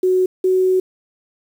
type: tone pair in turn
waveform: sine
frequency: 370 / 372.4 Hz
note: F#4 / F#4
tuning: 0 / +11 cents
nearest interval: unison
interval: 11 cents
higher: second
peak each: -12 dBFS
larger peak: neither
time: 0.03-0.26 / 0.44-0.8 s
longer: second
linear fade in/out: 5 ms
effects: 7-bit